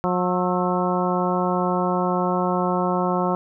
harmonic tone with a mistuned harmonic, 180.2 Hz, F#3, 45 cents flat, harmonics 1 / 2 / 3 / 4 / 5 / 6 / 7, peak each -24 / -26 / -27 / -27 / -28 / -28 / -30 dBFS, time 0.04-3.35 s, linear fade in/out 0 ms, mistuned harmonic 7, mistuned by +70 cents, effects none

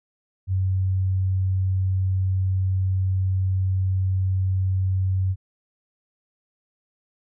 sine tone, 94.3 Hz, F#2, 33 cents sharp, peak -19 dBFS, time 0.47-5.36 s, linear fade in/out 50 ms, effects none

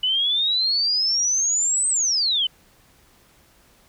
sine exponential two-way sweep, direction up then down, 2960 to 8310 to 2960 Hz, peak -18 dBFS, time 0.03-2.47 s, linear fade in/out 5 ms, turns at 1.89 s, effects pink hiss -56 dBFS RMS until 3.88 s

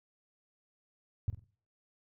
sine tone with echo, 100.9 Hz, G#2, 49 cents flat, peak -26 dBFS, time 1.28-1.3 s, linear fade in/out 0 ms, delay 47 ms, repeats 3, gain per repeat -11 dB, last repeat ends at 1.441 s, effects noise-tail reverb RT60 0.5 s tail -24 dB re dry

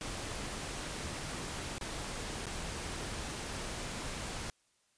pink noise with dropouts, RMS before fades -40 dBFS, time 0.01-4.5 s, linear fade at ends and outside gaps 0 ms, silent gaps 1.783-1.811 / 2.457-2.467 s, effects white hiss -73 dBFS RMS until 4.97 s + resampled to 22050 Hz

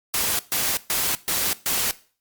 white noise bursts, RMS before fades -23 dBFS, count 5, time 0.14-1.91 s, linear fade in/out 0 ms, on 250 ms, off 130 ms, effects noise-tail reverb RT60 0.4 s tail -18 dB re dry + Opus 48 kbps

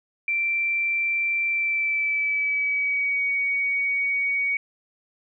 sine tone with pitch glide, 2349 to 2246 Hz, D7 to C#7, 0 to +22 cents, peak -21 dBFS, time 0.28-4.57 s, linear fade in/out 2 ms, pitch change -78 cents, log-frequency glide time 1.47-3.3 s, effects none

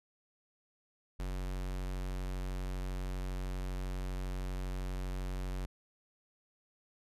square tone, 46.3 Hz, F#1, 2 cents sharp, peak -36 dBFS, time 1.19-5.66 s, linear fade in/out 10 ms, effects resampled to 32000 Hz

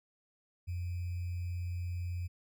sine tone with sample-and-hold, 88.2 Hz, F2, 18 cents sharp, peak -34 dBFS, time 0.67-2.28 s, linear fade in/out 20 ms, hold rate 2450 Hz, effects none

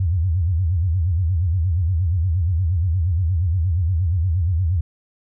sine tone with vibrato, 86.8 Hz, F2, 10 cents flat, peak -16 dBFS, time 0-4.81 s, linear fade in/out 5 ms, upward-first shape sine, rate 8.5 Hz, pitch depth 190 cents each way, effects none

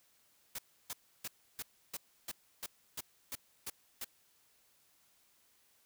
white noise bursts, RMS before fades -41 dBFS, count 11, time 0.55-4.046 s, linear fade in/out 5 ms, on 36 ms, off 310 ms, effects white hiss -70 dBFS RMS until 5.85 s

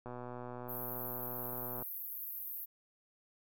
click train, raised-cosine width 1 ms, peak -31 dBFS, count 218, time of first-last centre 0.06-1.824 s, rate 123 Hz
white band-pass noise, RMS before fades -43 dBFS, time 0.68-2.66 s, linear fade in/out 20 ms, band 12000 to 16000 Hz, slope 96 dB/octave
effects none

